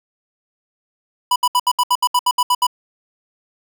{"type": "tone bursts", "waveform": "square", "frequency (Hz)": 987.8, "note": "B5", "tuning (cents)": 0, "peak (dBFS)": -13, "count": 12, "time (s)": [1.31, 2.668], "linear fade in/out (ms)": 5, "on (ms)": 49, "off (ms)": 70, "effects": []}